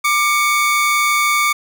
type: tone pair together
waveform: 45% pulse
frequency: 1187.5 / 2237 Hz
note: D6 / C#7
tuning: +19 / +15 cents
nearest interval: major seventh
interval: 1096 cents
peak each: -16 dBFS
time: 0.04-1.53 s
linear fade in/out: 10 ms
effects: none